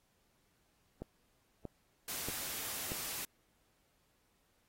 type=click train; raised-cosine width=2 ms; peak=-28 dBFS; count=4; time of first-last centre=1.02-2.919 s; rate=1.58 Hz
type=noise; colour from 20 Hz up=white; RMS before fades=-41 dBFS; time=2.08-3.25 s; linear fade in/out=2 ms
effects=pink hiss -75 dBFS RMS until 4.68 s + AAC 48 kbps